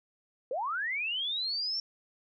sine linear sweep, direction up, 467.4 to 5510 Hz, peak -30 dBFS, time 0.51-1.8 s, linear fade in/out 2 ms, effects none

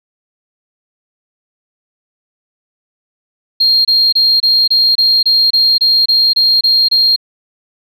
sine tone bursts, 4220 Hz, C8, 14 cents sharp, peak -6 dBFS, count 13, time 3.6-7.162 s, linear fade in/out 10 ms, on 250 ms, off 26 ms, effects tanh soft clip ceiling -3 dBFS

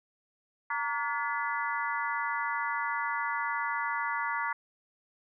harmonic tone with a mistuned harmonic, 286.2 Hz, D4, 45 cents flat, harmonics 3 / 4 / 5 / 6 / 7, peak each -34 / -35 / -36 / -37 / -37 dBFS, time 0.7-4.53 s, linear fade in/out 5 ms, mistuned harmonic 3, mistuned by +130 cents, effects none

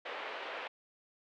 pink band-pass noise, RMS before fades -42 dBFS, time 0.05-0.68 s, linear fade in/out 10 ms, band 450 to 3100 Hz, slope 24 dB/octave, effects none

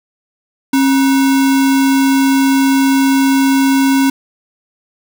sine tone with sample-and-hold, 270 Hz, C#4, 45 cents flat, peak -8 dBFS, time 0.73-4.1 s, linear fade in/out 5 ms, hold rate 1225 Hz, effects none

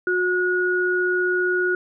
sine tone pair together, 363 / 1452 Hz, F#4 / F#6, -33 / -33 cents, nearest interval 2 octaves, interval 2400 cents, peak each -21 dBFS, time 0.07-1.75 s, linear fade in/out 2 ms, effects none

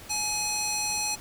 square tone with band-pass filter, 843 Hz, G#5, 26 cents sharp, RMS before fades -29 dBFS, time 0.09-1.16 s, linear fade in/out 20 ms, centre 6600 Hz, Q 1.3, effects pink hiss -46 dBFS RMS until 1.2 s

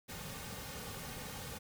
pink noise with comb filter, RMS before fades -45 dBFS, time 0.08-1.59 s, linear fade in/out 20 ms, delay 3 ms, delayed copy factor -0.65, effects none

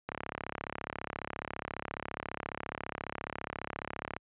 click train, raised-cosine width 0.5 ms, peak -20 dBFS, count 142, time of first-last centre 0.09-4.165 s, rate 34.6 Hz, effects high-pass 60 Hz 12 dB/octave + resampled to 8000 Hz

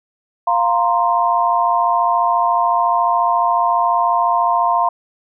sine chord, F suspended fourth, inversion none, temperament equal, 698.5 / 932.3 / 1046.5 Hz, F5 / Bb5 / C6, 0 / 0 / 0 cents, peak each -17 dBFS, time 0.47-4.89 s, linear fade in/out 5 ms, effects none

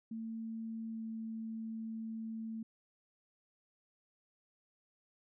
sine tone with pitch glide, 224.7 to 223.3 Hz, A3 to A3, +37 to +26 cents, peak -39 dBFS, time 0.11-2.63 s, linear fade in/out 5 ms, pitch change -11 cents, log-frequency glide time 0.91-1 s, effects none

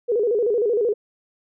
sine tone with vibrato, 446 Hz, A4, 23 cents sharp, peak -17 dBFS, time 0.08-0.94 s, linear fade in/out 20 ms, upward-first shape square, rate 13 Hz, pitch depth 130 cents each way, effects none

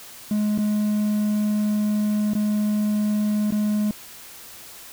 triangle tone with dropouts, 210.2 Hz, G#3, 21 cents sharp, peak -17 dBFS, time 0.31-3.91 s, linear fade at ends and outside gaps 2 ms, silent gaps 0.578-0.586 / 2.335-2.351 / 3.507-3.522 s, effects white hiss -42 dBFS RMS until 4.92 s

